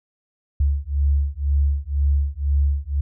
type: beating tone pair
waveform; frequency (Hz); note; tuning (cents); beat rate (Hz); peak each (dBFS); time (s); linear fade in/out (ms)
sine; 69.9 / 71.9; C#2 / D2; +15 / -36; 2; -20; 0.6-3.01; 5
effects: none